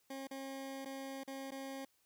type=tone with dropouts; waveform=20% pulse; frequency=270 Hz; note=C#4; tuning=45 cents flat; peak=-38 dBFS; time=0.1-1.85 s; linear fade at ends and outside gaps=5 ms; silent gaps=0.272-0.31 / 0.849-0.856 / 1.236-1.276 / 1.508-1.518 s; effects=white hiss -75 dBFS RMS until 2.05 s